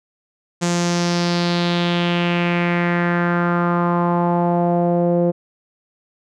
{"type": "tone with low-pass filter sweep", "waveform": "sawtooth", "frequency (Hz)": 173.6, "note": "F3", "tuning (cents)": -10, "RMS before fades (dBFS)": -18, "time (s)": [0.61, 5.32], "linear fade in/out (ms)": 20, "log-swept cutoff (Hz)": [7200, 500], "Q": 3.1, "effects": []}